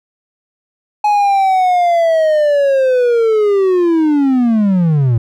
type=linear sweep; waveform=triangle; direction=down; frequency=843 to 110 Hz; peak=-7 dBFS; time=1.04-5.18 s; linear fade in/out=5 ms; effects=none